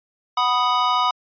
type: chord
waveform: square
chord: B major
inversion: second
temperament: equal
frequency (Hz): 740 / 987.8 / 1244.5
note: F#5 / B5 / D#6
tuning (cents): 0 / 0 / 0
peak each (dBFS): -26 / -21 / -21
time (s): 0.37-1.11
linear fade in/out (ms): 5
effects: resampled to 11025 Hz